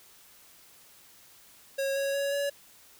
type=tone with pitch steps; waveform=square; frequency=546 / 552.7 / 559.4 / 566.2 Hz; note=C#5 / C#5 / C#5 / C#5; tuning=-26 / -5 / +16 / +37 cents; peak=-28 dBFS; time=1.78-2.5 s; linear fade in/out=10 ms; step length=180 ms; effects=white hiss -56 dBFS RMS until 2.99 s